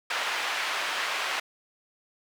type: band-pass noise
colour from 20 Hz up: white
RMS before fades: -30 dBFS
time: 0.1-1.4 s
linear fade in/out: 5 ms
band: 780 to 2500 Hz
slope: 12 dB/octave
effects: none